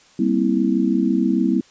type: chord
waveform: sine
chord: C dominant seventh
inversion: second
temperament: just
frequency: 196.22 / 235.5 / 261.6 / 327 Hz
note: G3 / Bb3 / C4 / E4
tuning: +2 / +18 / 0 / -14 cents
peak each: -21 dBFS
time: 0.19-1.61 s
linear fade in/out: 5 ms
effects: white hiss -52 dBFS RMS until 1.7 s + resampled to 16000 Hz